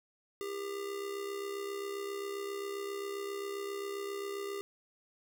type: tone with amplitude modulation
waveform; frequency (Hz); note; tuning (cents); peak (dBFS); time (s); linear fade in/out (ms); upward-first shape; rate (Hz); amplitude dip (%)
square; 400; G4; +35; -35; 0.41-4.61; 0; sine; 67.5; 55
effects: none